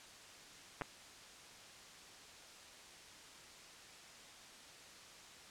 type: clicks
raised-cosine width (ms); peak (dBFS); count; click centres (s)
0.5; -24; 2; 0.812 / 0.819
effects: white hiss -56 dBFS RMS until 5.5 s + low-pass 7000 Hz 12 dB/octave